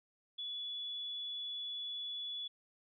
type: tone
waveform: sine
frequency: 3421 Hz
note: A7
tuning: 49 cents flat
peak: -39 dBFS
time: 0.38-2.48 s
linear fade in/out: 10 ms
effects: none